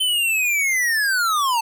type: linear sweep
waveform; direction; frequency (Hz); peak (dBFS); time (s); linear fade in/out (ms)
square; down; 3083 to 880; -18; 0-1.61; 10
effects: none